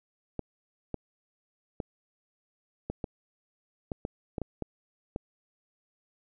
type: clicks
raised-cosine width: 2 ms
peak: -19 dBFS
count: 11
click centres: 0.393 / 0.943 / 1.802 / 2.9 / 3.042 / 3.918 / 4.051 / 4.382 / 4.417 / 4.623 / 5.161 s
effects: none